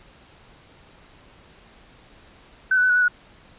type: tone with pitch steps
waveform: sine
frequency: 1522 / 1483 / 1507 / 1465 / 1485 / 1458 Hz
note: F#6 / F#6 / F#6 / F#6 / F#6 / F#6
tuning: +48 / +4 / +31 / -18 / +6 / -26 cents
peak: -15 dBFS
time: 2.71-3.082 s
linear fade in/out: 5 ms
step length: 62 ms
effects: pink hiss -51 dBFS RMS until 3.58 s + resampled to 8000 Hz